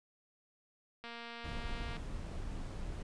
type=click train; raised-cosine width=0.3 ms; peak=-31 dBFS; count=218; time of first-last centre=1.04-1.967 s; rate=234 Hz
type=noise; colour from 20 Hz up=brown; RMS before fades=-41 dBFS; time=1.44-3.03 s; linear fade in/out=10 ms
effects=resampled to 22050 Hz